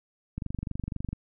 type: click train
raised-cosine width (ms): 5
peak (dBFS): -20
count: 19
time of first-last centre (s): 0.38-1.13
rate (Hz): 24
effects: none